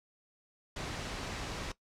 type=noise; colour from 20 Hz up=pink; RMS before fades=-39 dBFS; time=0.76-1.72 s; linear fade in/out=5 ms; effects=noise-tail reverb RT60 0.1 s tail -18 dB re dry + low-pass 6000 Hz 12 dB/octave